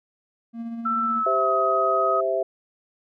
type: tone with tremolo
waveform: triangle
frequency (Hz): 231.2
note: A#3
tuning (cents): -14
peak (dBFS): -26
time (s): 0.53-1.24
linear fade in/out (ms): 50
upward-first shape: sine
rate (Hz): 16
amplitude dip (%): 35
type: tone with pitch glide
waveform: sine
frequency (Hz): 1332 to 1260.9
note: E6 to D#6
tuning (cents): +18 to +23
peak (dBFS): -21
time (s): 0.85-2.21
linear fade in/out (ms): 10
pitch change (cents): -95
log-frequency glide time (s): 1.02-1.51
type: chord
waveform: sine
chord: C major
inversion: second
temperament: equal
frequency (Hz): 392 / 523.3 / 659.3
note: G4 / C5 / E5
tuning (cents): 0 / 0 / 0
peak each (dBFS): -27 / -27 / -23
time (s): 1.26-2.43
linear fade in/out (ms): 5
effects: none